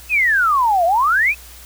sine exponential two-way sweep, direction down then up, 2637 to 657 to 2624 Hz, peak -12 dBFS, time 0.09-1.35 s, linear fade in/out 50 ms, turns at 0.85 s, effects added 60 Hz sine -41 dBFS peak until 1.65 s + white hiss -41 dBFS RMS until 1.65 s

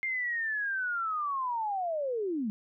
sine linear sweep, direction down, 2122 to 200 Hz, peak -29 dBFS, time 0.03-2.5 s, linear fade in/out 0 ms, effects none

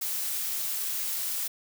blue noise, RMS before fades -31 dBFS, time 0.01-1.48 s, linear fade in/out 10 ms, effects none

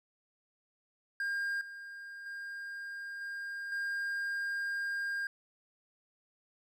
triangle tone with level steps, 1608 Hz, G6, 44 cents sharp, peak -30 / -42 / -38 / -36 / -31 dBFS, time 1.2-5.27 s, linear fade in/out 2 ms, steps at 1.61 / 2.26 / 3.21 / 3.72 s, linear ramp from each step 2 ms, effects none

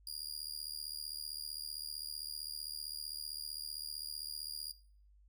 sawtooth tone with amplitude modulation, 4835 Hz, D8, 50 cents sharp, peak -35 dBFS, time 0.07-4.72 s, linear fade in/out 2 ms, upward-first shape sine, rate 75.5 Hz, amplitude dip 95%, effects noise-tail reverb RT60 0.5 s tail -17 dB re dry + added 50 Hz sine -61 dBFS peak until 5.28 s

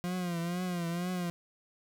40% pulse tone with vibrato, 175.4 Hz, F3, 8 cents sharp, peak -31 dBFS, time 0.04-1.3 s, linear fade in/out 0 ms, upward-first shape triangle, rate 2.1 Hz, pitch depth 87 cents each way, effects 11-bit

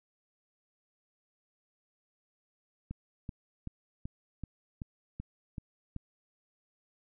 click train, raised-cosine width 5 ms, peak -26 dBFS, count 9, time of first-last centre 2.91-5.963 s, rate 2.62 Hz, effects none

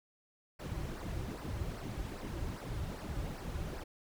brown noise with flanger, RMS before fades -40 dBFS, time 0.59-3.84 s, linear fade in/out 10 ms, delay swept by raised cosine 0.29 to 4.59 ms, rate 2.5 Hz, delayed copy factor -0.7, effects none

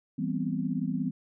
sine chord, C major seventh, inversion first, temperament equal with one note detuned, 164.81 / 196 / 244.8 / 261.6 Hz, E3 / G3 / B3 / C4, 0 / 0 / -15 / 0 cents, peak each -33 dBFS, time 0.18-1.11 s, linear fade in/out 10 ms, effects none

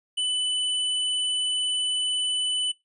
square tone, 2994 Hz, F#7, 20 cents sharp, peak -24 dBFS, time 0.17-2.72 s, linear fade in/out 10 ms, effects noise-tail reverb RT60 0.2 s tail -21 dB re dry + resampled to 24000 Hz

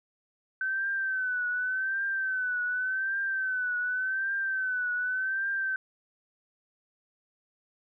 sine tone with vibrato, 1527 Hz, G6, 46 cents flat, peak -27 dBFS, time 0.61-5.76 s, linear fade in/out 2 ms, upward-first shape triangle, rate 0.87 Hz, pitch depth 76 cents each way, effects none

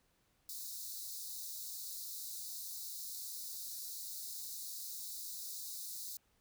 white high-pass noise, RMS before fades -45 dBFS, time 0.49-6.17 s, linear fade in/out 2 ms, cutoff 3800 Hz, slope 96 dB/octave, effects pink hiss -75 dBFS RMS until 6.4 s

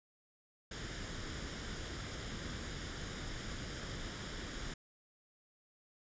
pink noise with comb filter, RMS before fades -43 dBFS, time 0.71-4.74 s, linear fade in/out 5 ms, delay 0.58 ms, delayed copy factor +0.5, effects resampled to 16000 Hz

